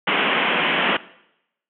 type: band-pass noise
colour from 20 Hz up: white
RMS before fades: -20 dBFS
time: 0.07-0.97 s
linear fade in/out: 5 ms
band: 160 to 3200 Hz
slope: 96 dB/octave
effects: noise-tail reverb RT60 0.8 s tail -19 dB re dry